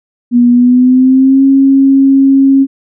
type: tone with pitch glide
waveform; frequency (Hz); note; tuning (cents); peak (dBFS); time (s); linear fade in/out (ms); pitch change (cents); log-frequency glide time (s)
sine; 241.9 to 271.5; B3 to C#4; -36 to -36; -3; 0.31-2.67; 50; +200; 0.5-1.43
effects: none